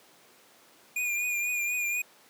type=tone with vibrato; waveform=square; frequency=2432 Hz; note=D#7; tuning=40 cents flat; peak=-28 dBFS; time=0.96-2.02 s; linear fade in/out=5 ms; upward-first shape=triangle; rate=4.1 Hz; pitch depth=43 cents each way; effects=pink hiss -57 dBFS RMS until 2.29 s + high-pass 300 Hz 12 dB/octave